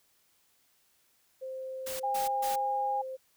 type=tone; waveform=sine; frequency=523.3 Hz; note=C5; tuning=in tune; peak=-36 dBFS; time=1.41-3.17 s; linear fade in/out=20 ms
type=noise bursts; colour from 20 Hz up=white; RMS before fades=-39 dBFS; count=3; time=1.86-2.56 s; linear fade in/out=10 ms; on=140 ms; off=140 ms
type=tone with pitch glide; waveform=sine; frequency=810 to 815.2 Hz; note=G#5 to G#5; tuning=-43 to -32 cents; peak=-28 dBFS; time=2.03-3.02 s; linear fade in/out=10 ms; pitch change=+11 cents; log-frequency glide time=2.34-2.68 s
effects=white hiss -69 dBFS RMS until 3.36 s